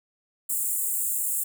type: high-pass noise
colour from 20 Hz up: pink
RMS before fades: -27 dBFS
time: 0.49-1.44 s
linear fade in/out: 10 ms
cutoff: 7300 Hz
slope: 96 dB/octave
effects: none